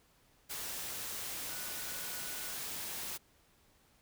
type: tone in noise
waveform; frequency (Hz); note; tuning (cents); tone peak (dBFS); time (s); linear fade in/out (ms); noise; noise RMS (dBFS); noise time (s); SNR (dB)
sine; 1470; F#6; -12; -52; 1.47-2.55; 20; white; -41; 0.49-3.18; -14
effects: pink hiss -68 dBFS RMS until 4.01 s